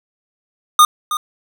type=tone with echo; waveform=square; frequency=1225 Hz; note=D#6; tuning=27 cents flat; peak=-6 dBFS; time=0.79-0.85 s; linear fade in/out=2 ms; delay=320 ms; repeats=1; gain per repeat=-12 dB; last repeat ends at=1.17 s; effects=none